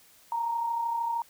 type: tone pair together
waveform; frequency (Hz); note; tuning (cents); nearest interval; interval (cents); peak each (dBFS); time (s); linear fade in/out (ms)
sine; 899.2 / 932.3; A5 / A#5; +37 / 0; minor second; 63; -38 / -27; 0.32-1.22; 2
effects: white hiss -58 dBFS RMS until 1.29 s